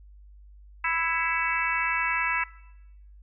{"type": "harmonic tone with a mistuned harmonic", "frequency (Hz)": 330.6, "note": "E4", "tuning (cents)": 5, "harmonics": [3, 4, 5, 6, 7, 8], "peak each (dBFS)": [-31, -31, -31, -31, -31, -31], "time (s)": [0.84, 2.44], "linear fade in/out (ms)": 5, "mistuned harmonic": 7, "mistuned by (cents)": -50, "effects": ["noise-tail reverb RT60 0.9 s tail -20 dB re dry", "added 50 Hz sine -47 dBFS peak until 3.22 s"]}